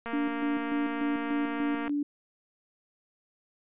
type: click train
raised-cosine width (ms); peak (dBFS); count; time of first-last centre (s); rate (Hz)
0.5; -22; 423; 0.06-1.879; 232
type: tone with tremolo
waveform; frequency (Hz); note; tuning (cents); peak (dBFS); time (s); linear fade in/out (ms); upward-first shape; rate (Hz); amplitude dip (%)
sine; 290; D4; -22; -26; 0.13-2.03; 5; square; 3.4; 50
effects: resampled to 8000 Hz